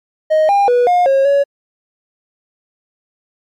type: tone with pitch steps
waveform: triangle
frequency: 624 / 803 / 488.3 / 713 / 542 / 562 Hz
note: D#5 / G5 / B4 / F5 / C#5 / C#5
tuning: +5 / +41 / -20 / +36 / -39 / +24 cents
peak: -6 dBFS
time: 0.3-1.44 s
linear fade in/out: 20 ms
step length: 190 ms
effects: tanh soft clip ceiling -2 dBFS + MP3 64 kbps